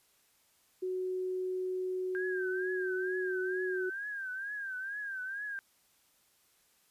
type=tone; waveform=sine; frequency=370 Hz; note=F#4; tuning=in tune; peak=-32 dBFS; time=0.82-3.9 s; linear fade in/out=10 ms
type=tone with vibrato; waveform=sine; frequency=1592 Hz; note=G6; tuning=26 cents sharp; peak=-36 dBFS; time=2.15-5.59 s; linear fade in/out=0 ms; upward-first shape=triangle; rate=2.2 Hz; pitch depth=120 cents each way
effects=white hiss -69 dBFS RMS until 6.9 s + resampled to 32000 Hz